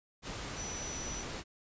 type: tone in noise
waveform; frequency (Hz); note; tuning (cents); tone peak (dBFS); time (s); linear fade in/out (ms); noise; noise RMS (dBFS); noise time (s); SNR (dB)
sine; 5920; F#8; 0; -41; 0.55-1.25; 50; pink; -41; 0.22-1.44; -3
effects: resampled to 16000 Hz